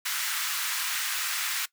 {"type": "high-pass noise", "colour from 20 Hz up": "pink", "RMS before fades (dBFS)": -30, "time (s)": [0.05, 1.66], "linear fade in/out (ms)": 10, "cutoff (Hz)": 1300, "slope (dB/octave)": 24, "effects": ["noise-tail reverb RT60 0.1 s tail -19 dB re dry"]}